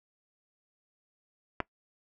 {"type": "clicks", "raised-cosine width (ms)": 0.5, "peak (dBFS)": [-14, -24], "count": 2, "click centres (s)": [1.603, 1.606], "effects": ["noise-tail reverb RT60 0.1 s tail -21 dB re dry"]}